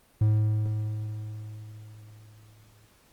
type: tone with exponential decay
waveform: triangle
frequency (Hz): 107.3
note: A2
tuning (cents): -43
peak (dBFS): -16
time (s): 0.21-2.88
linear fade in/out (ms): 5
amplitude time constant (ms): 580
effects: pink hiss -61 dBFS RMS until 3.12 s + Opus 32 kbps